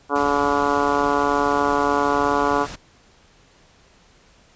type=harmonic tone; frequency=143.2 Hz; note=D3; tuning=43 cents flat; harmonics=2 / 3 / 4 / 5 / 6 / 7 / 8 / 9 / 10; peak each=-25 / -24 / -27 / -26 / -26 / -24 / -25 / -31 / -29 dBFS; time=0.09-2.67 s; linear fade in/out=50 ms
type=noise; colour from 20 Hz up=pink; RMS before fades=-34 dBFS; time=0.15-2.76 s; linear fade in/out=10 ms
effects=pink hiss -54 dBFS RMS until 4.55 s + resampled to 16000 Hz